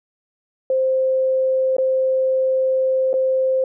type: tone with dropouts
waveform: sine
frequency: 523.3 Hz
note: C5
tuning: in tune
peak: -15 dBFS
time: 0.7-3.64 s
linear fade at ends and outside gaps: 2 ms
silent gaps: 1.767-1.783 / 3.131-3.139 s
effects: none